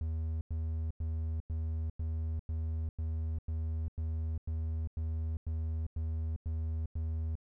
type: tone bursts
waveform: triangle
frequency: 80 Hz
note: D#2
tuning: 49 cents sharp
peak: -30 dBFS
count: 15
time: 0.01-7.354 s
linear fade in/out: 0 ms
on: 400 ms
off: 96 ms
effects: none